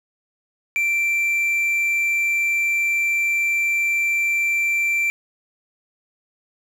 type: tone with quantisation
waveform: triangle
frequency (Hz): 2349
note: D7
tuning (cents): 0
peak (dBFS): -16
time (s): 0.76-5.1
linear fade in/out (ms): 0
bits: 7
effects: none